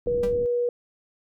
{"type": "low-pass noise", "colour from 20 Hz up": "pink", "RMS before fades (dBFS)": -36, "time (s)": [0.06, 0.46], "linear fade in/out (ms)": 0, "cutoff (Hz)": 390, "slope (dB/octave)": 24}
{"type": "tone", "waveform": "sine", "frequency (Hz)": 483.2, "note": "B4", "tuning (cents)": -38, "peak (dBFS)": -21, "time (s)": [0.07, 0.69], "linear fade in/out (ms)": 2}
{"type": "tone with exponential decay", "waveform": "45% pulse", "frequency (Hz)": 196.7, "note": "G3", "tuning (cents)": 6, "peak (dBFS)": -27, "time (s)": [0.23, 0.36], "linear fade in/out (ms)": 5, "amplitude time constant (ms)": 28}
{"effects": []}